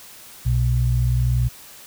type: tone pair together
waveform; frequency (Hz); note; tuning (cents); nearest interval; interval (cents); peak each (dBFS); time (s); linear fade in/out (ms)
sine; 61.5 / 122.43; B1 / B2; -7 / -15; octave; 1192; -20 / -18; 0.45-1.49; 20
effects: white hiss -43 dBFS RMS until 1.86 s